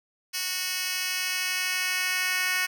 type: tone with high-pass filter sweep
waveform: 10% pulse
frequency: 367.6 Hz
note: F#4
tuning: 11 cents flat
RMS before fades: -28 dBFS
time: 0.33-2.67 s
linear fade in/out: 20 ms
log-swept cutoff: 3500 to 2000 Hz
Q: 1.4
effects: none